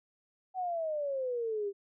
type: exponential sweep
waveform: sine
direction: down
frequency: 760 to 392 Hz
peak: -31 dBFS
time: 0.54-1.73 s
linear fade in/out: 50 ms
effects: none